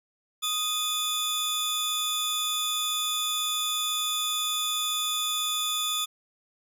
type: tone pair together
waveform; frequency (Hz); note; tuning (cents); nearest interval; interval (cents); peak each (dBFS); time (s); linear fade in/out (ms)
sawtooth; 1244.5 / 3482; D#6 / A7; 0 / -19; octave + tritone; 1781; -29 / -24; 0.42-6.06; 20
effects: none